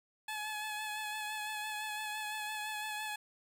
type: tone with vibrato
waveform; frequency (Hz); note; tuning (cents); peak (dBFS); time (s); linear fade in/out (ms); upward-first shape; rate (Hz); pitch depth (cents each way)
15% pulse; 853; G#5; +46; -31; 0.28-3.16; 5; sine; 5.9; 26
effects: 12-bit